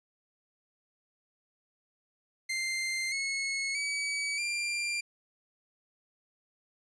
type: tone with pitch steps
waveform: sawtooth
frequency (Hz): 2091 / 2184 / 2280 / 2381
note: C7 / C#7 / C#7 / D7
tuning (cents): -2 / -26 / +48 / +23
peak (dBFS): -27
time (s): 2.49-5.01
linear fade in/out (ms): 10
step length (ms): 630
effects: resampled to 22050 Hz

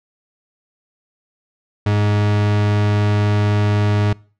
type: tone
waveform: 40% pulse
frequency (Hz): 103.83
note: G#2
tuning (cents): 0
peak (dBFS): -13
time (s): 1.86-4.13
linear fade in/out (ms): 5
effects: noise-tail reverb RT60 0.4 s tail -24 dB re dry + low-pass 4000 Hz 12 dB/octave

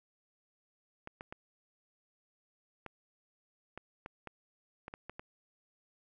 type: clicks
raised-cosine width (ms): 0.5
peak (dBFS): -28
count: 11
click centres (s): 1.074 / 1.209 / 1.325 / 2.863 / 3.776 / 4.061 / 4.273 / 4.881 / 4.939 / 5.096 / 5.195
effects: none

